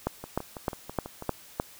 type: two click trains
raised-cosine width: 1 ms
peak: -12 / -23 dBFS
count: 6 / 7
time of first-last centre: 0.07-1.599 / 0.24-1.224 s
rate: 3.27 / 6.1 Hz
effects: white hiss -51 dBFS RMS until 1.79 s